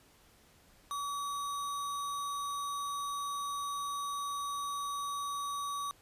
sine tone with sample-and-hold, 1139 Hz, C#6, 47 cents sharp, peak -34 dBFS, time 0.91-5.91 s, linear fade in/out 0 ms, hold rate 4900 Hz, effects pink hiss -63 dBFS RMS until 6.01 s + resampled to 32000 Hz

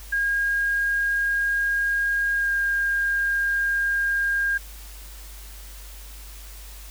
sine tone with pitch glide, 1625 to 1611.9 Hz, G#6 to G6, -38 to +48 cents, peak -20 dBFS, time 0.12-4.58 s, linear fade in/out 10 ms, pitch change -14 cents, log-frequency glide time 2.35-2.51 s, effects added 50 Hz sine -39 dBFS peak until 6.9 s + white hiss -45 dBFS RMS until 6.9 s

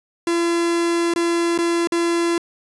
45% pulse tone with dropouts, 340 Hz, F4, 46 cents flat, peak -17 dBFS, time 0.27-2.38 s, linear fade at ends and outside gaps 2 ms, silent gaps 1.138-1.16 / 1.578-1.587 / 1.873-1.921 s, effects resampled to 24000 Hz + 8-bit

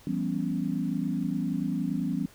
sine chord, C# half-diminished seventh, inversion first, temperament equal with one note detuned, 168.96 / 196 / 246.9 / 277.2 Hz, E3 / G3 / B3 / C#4, +43 / 0 / 0 / 0 cents, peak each -32 dBFS, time 0.07-2.26 s, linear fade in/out 2 ms, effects pink hiss -55 dBFS RMS until 2.34 s

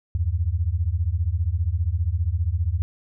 sine beating tone pair, 77.78 / 92.78 Hz, D#2 / F#2, 0 / +5 cents, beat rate 15 Hz, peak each -23 dBFS, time 0.15-2.82 s, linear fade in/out 0 ms, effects none

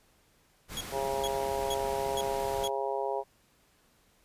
pink noise, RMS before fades -41 dBFS, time 0.68-2.7 s, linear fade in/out 50 ms
sawtooth tone bursts, 3322 Hz, G#7, in tune, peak -30 dBFS, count 5, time 0.77-2.675 s, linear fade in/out 0 ms, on 37 ms, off 430 ms
harmonic tone, 136.2 Hz, C#3, 30 cents flat, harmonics 3 / 4 / 5 / 6 / 7, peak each -34 / -35 / -36 / -37 / -37 dBFS, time 0.91-3.24 s, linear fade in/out 50 ms
effects pink hiss -66 dBFS RMS until 4.24 s + resampled to 32000 Hz

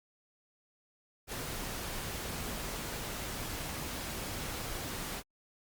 pink noise, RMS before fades -39 dBFS, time 1.27-5.23 s, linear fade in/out 50 ms, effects Opus 48 kbps

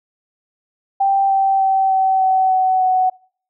sine tone with pitch steps, 784 / 777.2 / 770.5 / 763.9 / 757.3 / 750.8 / 744.3 Hz, G5 / G5 / G5 / G5 / F#5 / F#5 / F#5, 0 / -15 / -30 / -45 / +40 / +25 / +10 cents, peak -12 dBFS, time 1-3.1 s, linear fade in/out 10 ms, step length 300 ms, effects noise-tail reverb RT60 0.5 s tail -25 dB re dry

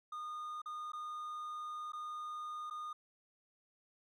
triangle tone with dropouts, 1224 Hz, D#6, 29 cents flat, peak -39 dBFS, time 0.12-2.93 s, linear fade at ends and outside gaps 5 ms, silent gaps 0.618-0.658 / 0.92-0.932 / 1.921-1.932 / 2.7-2.708 s, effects none

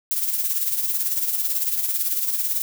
violet noise with tremolo, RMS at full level -21 dBFS, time 0.11-2.62 s, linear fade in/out 0 ms, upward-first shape sine, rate 18 Hz, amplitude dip 55%, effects none

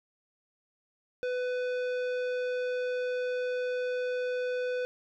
triangle tone with tanh clipping, 499.2 Hz, B4, 19 cents sharp, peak -31 dBFS, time 1.23-4.85 s, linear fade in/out 0 ms, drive 18 dB, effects none

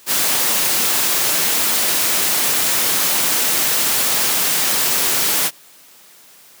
white noise, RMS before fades -17 dBFS, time 0.06-5.51 s, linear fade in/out 50 ms, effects white hiss -46 dBFS RMS until 6.6 s + high-pass 150 Hz 12 dB/octave

